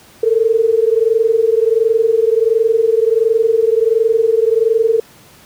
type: tone pair together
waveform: sine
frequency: 440 / 461.4 Hz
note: A4 / A#4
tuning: 0 / -18 cents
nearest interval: minor second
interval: 82 cents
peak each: -13 dBFS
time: 0.23-5 s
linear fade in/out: 5 ms
effects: pink hiss -44 dBFS RMS until 5.45 s + high-pass 80 Hz 12 dB/octave